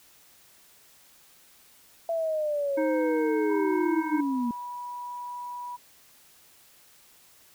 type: linear sweep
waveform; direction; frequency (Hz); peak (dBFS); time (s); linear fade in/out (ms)
sine; down; 671 to 232; -25; 2.09-4.51; 2
type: harmonic tone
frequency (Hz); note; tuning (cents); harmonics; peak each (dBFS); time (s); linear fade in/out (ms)
312.6; D#4; +8; 1 / 3 / 5 / 7; -26 / -35 / -39 / -41; 2.77-4.21; 10
type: tone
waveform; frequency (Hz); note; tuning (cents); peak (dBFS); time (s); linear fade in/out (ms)
sine; 976; B5; -21; -34; 3.49-5.77; 20
effects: white hiss -57 dBFS RMS until 7.54 s